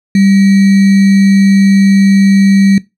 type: tone with sample-and-hold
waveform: sine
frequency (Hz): 196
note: G3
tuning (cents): 0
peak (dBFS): -4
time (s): 0.15-2.78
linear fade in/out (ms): 2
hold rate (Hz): 2100
effects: noise-tail reverb RT60 0.2 s tail -19 dB re dry + low-pass 7000 Hz 12 dB/octave